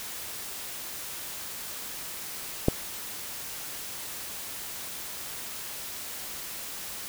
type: click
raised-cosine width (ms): 2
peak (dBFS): -6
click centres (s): 2.684
effects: white hiss -38 dBFS RMS until 7.08 s

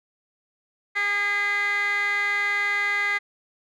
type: tone with band-pass filter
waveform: 15% pulse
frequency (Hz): 407.4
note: G#4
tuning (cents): -33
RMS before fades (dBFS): -24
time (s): 0.95-3.19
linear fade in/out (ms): 20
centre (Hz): 2100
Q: 7
effects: none

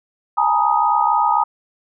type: tone cluster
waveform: sine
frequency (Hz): 826 / 893 / 957 / 1248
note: G#5 / A5 / A#5 / D#6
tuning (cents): -10 / +25 / +45 / +5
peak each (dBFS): -19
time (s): 0.37-1.44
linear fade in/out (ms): 10
effects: none

